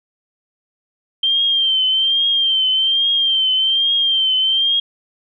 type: tone with vibrato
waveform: sine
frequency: 3151 Hz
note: G7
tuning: 8 cents sharp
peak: -13 dBFS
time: 1.23-4.8 s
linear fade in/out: 5 ms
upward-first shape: triangle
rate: 1.2 Hz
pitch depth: 64 cents each way
effects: none